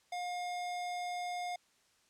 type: tone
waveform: square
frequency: 713 Hz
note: F5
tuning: 36 cents sharp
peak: -37 dBFS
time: 0.12-1.56 s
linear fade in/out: 5 ms
effects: white hiss -70 dBFS RMS until 2.09 s + low-pass 8000 Hz 12 dB/octave